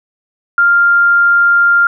sine tone, 1396.9 Hz, F6, in tune, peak -6 dBFS, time 0.58-1.87 s, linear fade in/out 2 ms, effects none

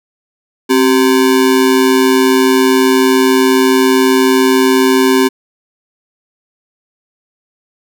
square ring-modulated tone, 324.8 Hz, E4, 26 cents flat, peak -5 dBFS, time 0.69-5.29 s, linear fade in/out 20 ms, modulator 60 Hz, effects none

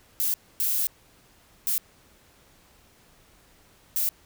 violet noise bursts at uneven times, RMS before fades -25 dBFS, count 4, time 0.2-0.34 / 0.6-0.87 / 1.67-1.78 / 3.96-4.09 s, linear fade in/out 0 ms, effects pink hiss -58 dBFS RMS until 4.25 s

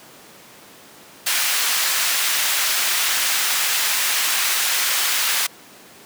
pink high-pass noise, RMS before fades -20 dBFS, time 1.26-5.47 s, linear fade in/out 10 ms, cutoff 1600 Hz, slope 12 dB/octave, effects pink hiss -44 dBFS RMS until 6.05 s + high-pass 200 Hz 12 dB/octave

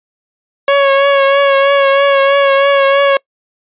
sawtooth tone with vibrato, 554.4 Hz, C#5, in tune, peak -3 dBFS, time 0.68-3.17 s, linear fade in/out 2 ms, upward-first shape triangle, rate 3.1 Hz, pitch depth 29 cents each way, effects noise-tail reverb RT60 0.1 s tail -26 dB re dry + resampled to 8000 Hz

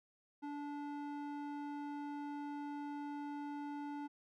square tone with band-pass filter, 290.1 Hz, D4, 21 cents flat, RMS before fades -44 dBFS, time 0.42-4.08 s, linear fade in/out 20 ms, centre 590 Hz, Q 1.9, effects none

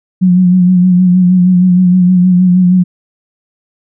sine tone with vibrato, 181.3 Hz, F#3, 35 cents flat, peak -4 dBFS, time 0.21-2.84 s, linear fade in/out 20 ms, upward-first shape sine, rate 6.4 Hz, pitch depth 39 cents each way, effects none

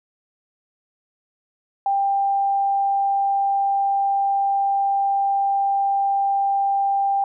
sine tone, 792 Hz, G5, 18 cents sharp, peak -17 dBFS, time 1.86-7.24 s, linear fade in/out 2 ms, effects none

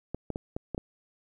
clicks, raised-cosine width 2 ms, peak -19 dBFS, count 6, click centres 0.146 / 0.303 / 0.359 / 0.565 / 0.747 / 0.779 s, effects 10-bit

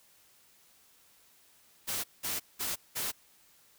white noise bursts, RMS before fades -34 dBFS, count 4, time 1.87-3.12 s, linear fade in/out 20 ms, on 170 ms, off 190 ms, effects white hiss -63 dBFS RMS until 3.78 s

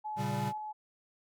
sine tone with tremolo, 854 Hz, G#5, 48 cents sharp, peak -35 dBFS, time 0.04-0.73 s, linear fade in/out 20 ms, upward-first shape square, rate 2.8 Hz, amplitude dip 25%
square chord, G diminished, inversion first, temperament equal, 116.54 / 138.59 / 196 Hz, Bb2 / Db3 / G3, 0 / 0 / 0 cents, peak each -38 / -37 / -37 dBFS, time 0.16-0.53 s, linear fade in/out 50 ms
effects none

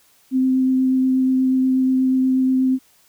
sine tone with vibrato, 260 Hz, C4, 11 cents flat, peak -14 dBFS, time 0.31-2.79 s, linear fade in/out 50 ms, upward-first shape triangle, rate 8.3 Hz, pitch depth 11 cents each way, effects white hiss -56 dBFS RMS until 3.08 s

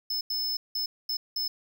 square tone bursts at uneven times, 5230 Hz, E8, 15 cents flat, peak -28 dBFS, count 5, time 0.1-0.21 / 0.3-0.57 / 0.75-0.86 / 1.09-1.17 / 1.36-1.48 s, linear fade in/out 5 ms, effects none

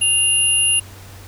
sine tone pair together, 2800 / 10571 Hz, F7 / E9, +4 / +4 cents, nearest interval octave + major seventh, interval 2300 cents, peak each -16 dBFS, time 0.01-0.8 s, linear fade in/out 10 ms, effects added 96 Hz sine -38 dBFS peak until 1.27 s + pink hiss -42 dBFS RMS until 1.27 s

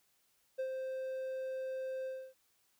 triangle tone with ADSR envelope, 523.3 Hz, C5, in tune, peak -31 dBFS, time 0.58-2.34 s, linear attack 17 ms, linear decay 79 ms, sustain -4 dB, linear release 280 ms, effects white hiss -74 dBFS RMS until 2.79 s

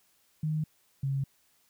sine tone pair in turn, 154.9 / 136.77 Hz, D#3 / C#3, -7 / -23 cents, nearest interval major second, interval 216 cents, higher first, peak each -27 dBFS, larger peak neither, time 0.43-0.64 / 1.03-1.24 s, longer neither, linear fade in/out 5 ms, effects white hiss -68 dBFS RMS until 1.69 s

